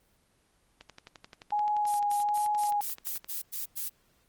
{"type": "click train", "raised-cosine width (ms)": 0.2, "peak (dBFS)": -28, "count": 29, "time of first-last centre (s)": [0.81, 3.245], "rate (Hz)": 11.5}
{"type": "tone with vibrato", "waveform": "sine", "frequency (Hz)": 830.6, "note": "G#5", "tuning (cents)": 0, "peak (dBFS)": -25, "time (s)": [1.52, 2.81], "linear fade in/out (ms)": 5, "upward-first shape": "sine", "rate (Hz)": 1.3, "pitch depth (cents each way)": 16}
{"type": "noise bursts", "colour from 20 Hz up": "violet", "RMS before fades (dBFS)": -34, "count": 9, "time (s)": [1.86, 3.896], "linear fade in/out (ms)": 20, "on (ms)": 140, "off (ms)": 97}
{"effects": ["pink hiss -68 dBFS RMS until 4.28 s", "Opus 24 kbps"]}